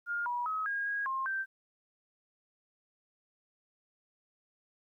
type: tone with pitch steps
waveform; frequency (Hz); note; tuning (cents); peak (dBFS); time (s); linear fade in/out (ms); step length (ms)
sine; 1413 / 968 / 1276 / 1629 / 1642 / 1063 / 1565; F6 / B5 / D#6 / G#6 / G#6 / C6 / G6; +20 / -35 / +43 / -34 / -20 / +27 / -3; -31; 0.06-1.46; 50; 200
effects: 12-bit